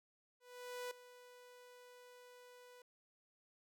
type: tone with ADSR envelope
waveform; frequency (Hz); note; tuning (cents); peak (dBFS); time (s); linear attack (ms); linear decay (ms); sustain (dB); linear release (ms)
sawtooth; 493.9; B4; 0; -38; 0.4-2.82; 510; 4; -16; 3
effects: none